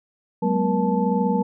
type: tone cluster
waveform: sine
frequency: 189.4 / 210.8 / 244.9 / 475.9 / 874 Hz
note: F#3 / G#3 / B3 / A#4 / A5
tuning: +41 / +26 / -14 / +36 / -12 cents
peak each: -22 / -25 / -26 / -25 / -26 dBFS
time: 0.42-1.43 s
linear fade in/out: 10 ms
effects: none